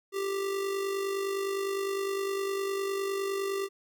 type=tone with amplitude modulation; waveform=square; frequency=392.7 Hz; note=G4; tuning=3 cents sharp; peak=-28 dBFS; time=0.12-3.69 s; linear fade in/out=50 ms; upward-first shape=sine; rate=49.8 Hz; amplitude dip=45%; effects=none